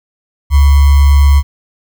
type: tone with sample-and-hold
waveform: sine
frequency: 70.7 Hz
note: C#2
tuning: 35 cents sharp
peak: -3 dBFS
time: 0.5-1.43 s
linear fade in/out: 50 ms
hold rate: 1050 Hz
effects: none